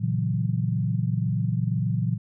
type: chord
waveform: sine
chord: F# dominant seventh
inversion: first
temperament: equal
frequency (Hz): 116.54 / 138.59 / 164.81 / 185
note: A#2 / C#3 / E3 / F#3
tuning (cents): 0 / 0 / 0 / 0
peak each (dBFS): -25 / -29 / -28 / -30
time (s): 0-2.18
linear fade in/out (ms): 20
effects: none